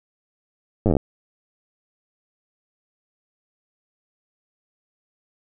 slowing click train, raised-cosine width 2 ms, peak -6 dBFS, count 10, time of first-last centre 0.86-0.968 s, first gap 9 ms, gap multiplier 1.07, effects none

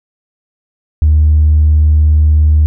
triangle tone with tanh clipping, 76.4 Hz, D#2, 31 cents flat, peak -5 dBFS, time 1.02-2.66 s, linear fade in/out 0 ms, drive 5 dB, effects none

